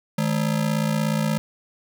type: ring-modulated tone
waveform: square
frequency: 185 Hz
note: F#3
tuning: in tune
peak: -18 dBFS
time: 0.18-1.38 s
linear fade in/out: 0 ms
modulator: 28.4 Hz
effects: 9-bit